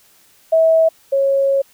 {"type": "tone pair in turn", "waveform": "sine", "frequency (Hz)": [648, 548.5], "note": ["E5", "C#5"], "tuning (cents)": [-30, -18], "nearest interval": "minor third", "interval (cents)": 288, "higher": "first", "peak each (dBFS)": [-9, -12], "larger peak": "first", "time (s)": [[0.52, 0.89], [1.12, 1.62]], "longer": "second", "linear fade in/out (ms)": 10, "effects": ["white hiss -52 dBFS RMS until 1.73 s"]}